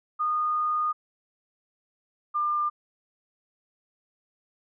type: tone pair in turn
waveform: sine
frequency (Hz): 1227 / 1198.3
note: D#6 / D6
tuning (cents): -25 / +34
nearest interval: unison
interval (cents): 41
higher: first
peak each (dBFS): -23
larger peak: neither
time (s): 0.19-0.93 / 2.34-2.7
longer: first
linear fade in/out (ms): 20
effects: none